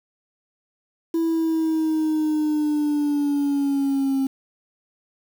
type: linear sweep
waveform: sine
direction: down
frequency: 330.7 to 267.8 Hz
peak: -16 dBFS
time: 1.14-4.27 s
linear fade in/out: 5 ms
effects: tanh soft clip ceiling -18 dBFS + 7-bit